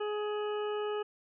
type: harmonic tone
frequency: 419.5 Hz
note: G#4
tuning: 17 cents sharp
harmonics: 1 / 2 / 3 / 4 / 6 / 7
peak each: -32 / -42 / -42 / -49 / -53 / -48 dBFS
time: 0-1.03 s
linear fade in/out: 10 ms
effects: none